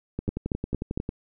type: two click trains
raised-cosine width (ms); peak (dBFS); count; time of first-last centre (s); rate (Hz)
3; -13 / -16; 4 / 11; 0.29-0.975 / 0.19-1.091; 4.38 / 11.1
effects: none